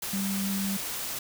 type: tone in noise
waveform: sine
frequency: 196 Hz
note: G3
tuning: in tune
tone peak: -28 dBFS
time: 0.13-0.77 s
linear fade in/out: 5 ms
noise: white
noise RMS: -34 dBFS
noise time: 0.02-1.19 s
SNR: +3 dB
effects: none